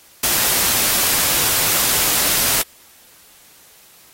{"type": "noise", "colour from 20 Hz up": "white", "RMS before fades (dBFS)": -17, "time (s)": [0.23, 2.62], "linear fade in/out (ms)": 5, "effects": ["white hiss -48 dBFS RMS until 4.13 s", "AAC 48 kbps"]}